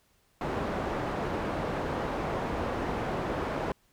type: low-pass noise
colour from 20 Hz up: white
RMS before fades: -32 dBFS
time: 0.41-3.72 s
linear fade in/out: 2 ms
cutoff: 810 Hz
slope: 12 dB/octave
effects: pink hiss -68 dBFS RMS until 3.92 s